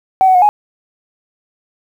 sine tone with pitch steps, 759 / 748 / 723 / 835 Hz, F#5 / F#5 / F#5 / G#5, +44 / +19 / -40 / +9 cents, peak -5 dBFS, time 0.21-0.49 s, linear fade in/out 0 ms, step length 70 ms, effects tanh soft clip ceiling -1 dBFS + 7-bit

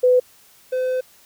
sine / triangle tone pair in turn, 501 / 511.2 Hz, B4 / C5, +25 / -40 cents, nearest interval unison, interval 35 cents, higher second, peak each -11 / -17 dBFS, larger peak first, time 0.03-0.2 / 0.72-1.01 s, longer second, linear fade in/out 10 ms, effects white hiss -52 dBFS RMS until 1.25 s

